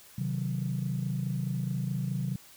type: chord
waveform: sine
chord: C diminished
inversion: none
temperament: equal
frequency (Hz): 130.81 / 155.56 / 185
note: C3 / Eb3 / Gb3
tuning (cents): 0 / 0 / 0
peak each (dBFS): -31 / -34 / -33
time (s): 0.18-2.36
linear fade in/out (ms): 5
effects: tanh soft clip ceiling -21 dBFS + white hiss -54 dBFS RMS until 2.56 s